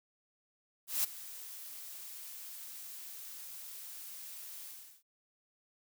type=noise with ADSR envelope; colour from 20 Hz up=blue; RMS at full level=-30 dBFS; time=0.87-5.03 s; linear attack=170 ms; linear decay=11 ms; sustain=-17 dB; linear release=380 ms; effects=none